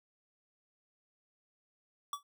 square tone with exponential decay, 1146 Hz, D6, 43 cents flat, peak -32 dBFS, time 2.13-2.23 s, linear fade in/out 2 ms, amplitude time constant 20 ms, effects none

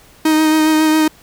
45% pulse tone with vibrato, 312.2 Hz, D#4, 6 cents sharp, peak -10 dBFS, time 0.25-1.08 s, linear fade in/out 5 ms, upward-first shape sine, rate 7.3 Hz, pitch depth 17 cents each way, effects pink hiss -46 dBFS RMS until 1.22 s

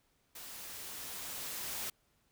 white noise with level ramp, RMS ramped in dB -48 to -39 dBFS, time 0.35-1.9 s, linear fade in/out 5 ms, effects pink hiss -74 dBFS RMS until 2.31 s

